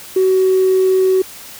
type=tone with tanh clipping; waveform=triangle; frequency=376.2 Hz; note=F#4; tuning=29 cents sharp; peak=-9 dBFS; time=0.16-1.22 s; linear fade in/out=5 ms; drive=1 dB; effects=white hiss -35 dBFS RMS until 1.59 s